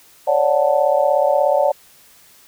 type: chord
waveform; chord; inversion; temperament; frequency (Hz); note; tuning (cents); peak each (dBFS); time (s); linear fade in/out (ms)
sine; D major seventh; third; just; 550.6 / 587.3 / 734.2 / 881; C#5 / D5 / F#5 / A5; -12 / 0 / -14 / +2; -18 / -16 / -20 / -22; 0.27-1.72; 10
effects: white hiss -49 dBFS RMS until 2.47 s